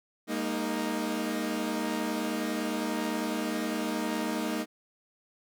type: chord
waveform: sawtooth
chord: Ab suspended second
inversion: none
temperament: equal with one note detuned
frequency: 203.3 / 233.1 / 311.1 Hz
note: Ab3 / Bb3 / Eb4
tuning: -37 / 0 / 0 cents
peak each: -32 / -29 / -29 dBFS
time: 0.27-4.66 s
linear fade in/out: 50 ms
effects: none